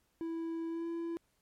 triangle tone with pitch glide, 329.6 to 335.4 Hz, E4 to E4, 0 to +30 cents, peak -33 dBFS, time 0.21-1.17 s, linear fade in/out 0 ms, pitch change +30 cents, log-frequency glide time 0.68-0.87 s, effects pink hiss -75 dBFS RMS until 1.41 s + MP3 64 kbps

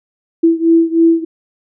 sine beating tone pair, 329.6 / 332.8 Hz, E4 / E4, 0 / +17 cents, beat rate 3.2 Hz, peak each -10 / -12 dBFS, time 0.43-1.25 s, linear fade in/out 10 ms, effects none

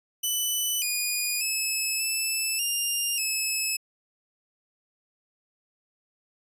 10% pulse tone with pitch steps, 2989 / 2453 / 2595 / 2631 / 2804 / 2594 Hz, F#7 / D#7 / E7 / E7 / F7 / E7, +17 / -25 / -28 / -4 / +6 / -28 cents, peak -17 dBFS, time 0.23-3.77 s, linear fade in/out 10 ms, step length 590 ms, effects resampled to 32000 Hz

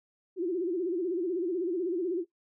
sine tone with vibrato, 354.2 Hz, F4, 24 cents sharp, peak -27 dBFS, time 0.36-2.25 s, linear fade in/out 50 ms, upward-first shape sine, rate 16 Hz, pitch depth 130 cents each way, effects noise-tail reverb RT60 0.1 s tail -17 dB re dry

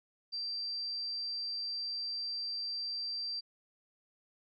sine tone, 4699 Hz, D8, in tune, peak -35 dBFS, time 0.32-3.41 s, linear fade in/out 20 ms, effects none

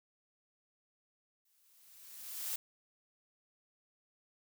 blue noise with exponential growth, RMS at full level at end -36 dBFS, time 1.45-2.56 s, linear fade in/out 5 ms, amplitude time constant 240 ms, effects none

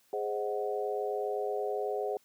sine chord, Ab dominant seventh, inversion none, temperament equal, 415.3 / 523.3 / 622.3 / 740 Hz, Ab4 / C5 / Eb5 / Gb5, 0 / 0 / 0 / 0 cents, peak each -33 / -37 / -39 / -37 dBFS, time 0.13-2.17 s, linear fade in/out 2 ms, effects white hiss -67 dBFS RMS until 2.24 s + high-pass 100 Hz 12 dB/octave

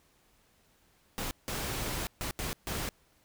pink noise bursts at uneven times, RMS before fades -35 dBFS, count 5, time 1.18-1.31 / 1.48-2.07 / 2.21-2.31 / 2.39-2.53 / 2.67-2.89 s, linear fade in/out 0 ms, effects pink hiss -67 dBFS RMS until 3.24 s

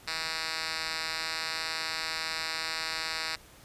5% pulse tone with band-pass filter, 160.7 Hz, E3, 44 cents flat, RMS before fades -34 dBFS, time 0.07-3.36 s, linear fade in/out 10 ms, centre 3800 Hz, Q 1.6, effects pink hiss -54 dBFS RMS until 3.64 s + resampled to 32000 Hz

